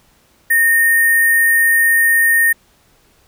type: tone with sample-and-hold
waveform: sine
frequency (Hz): 1842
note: A#6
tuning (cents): -21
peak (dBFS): -9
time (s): 0.5-2.53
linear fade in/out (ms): 10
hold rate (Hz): 11025
effects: pink hiss -54 dBFS RMS until 3.27 s